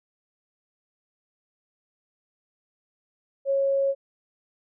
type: tone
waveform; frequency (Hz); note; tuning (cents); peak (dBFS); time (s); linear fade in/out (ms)
sine; 549; C#5; -17; -20; 3.45-3.95; 50
effects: none